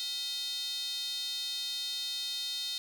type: tone with high-pass filter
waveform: square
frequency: 282.9 Hz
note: C#4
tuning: 35 cents sharp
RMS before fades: -36 dBFS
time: 0-2.78 s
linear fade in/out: 0 ms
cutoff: 3900 Hz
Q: 9
effects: none